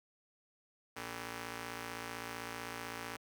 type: ring-modulated tone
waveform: 5% pulse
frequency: 174.61 Hz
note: F3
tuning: in tune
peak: -27 dBFS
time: 0.96-3.17 s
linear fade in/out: 10 ms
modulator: 639 Hz
effects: high-pass 100 Hz 12 dB/octave